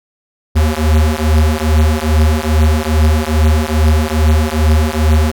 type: beating tone pair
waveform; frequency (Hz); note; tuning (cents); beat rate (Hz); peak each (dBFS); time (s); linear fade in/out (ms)
square; 76.2 / 78.6; D#2 / D#2; -36 / +18; 2.4; -13; 0.55-5.32; 20
effects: none